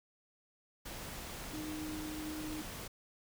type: tone in noise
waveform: sine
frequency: 308.3 Hz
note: D#4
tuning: 16 cents flat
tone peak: -40 dBFS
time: 1.53-2.62 s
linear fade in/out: 10 ms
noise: pink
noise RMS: -45 dBFS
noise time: 0.85-2.88 s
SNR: +2 dB
effects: none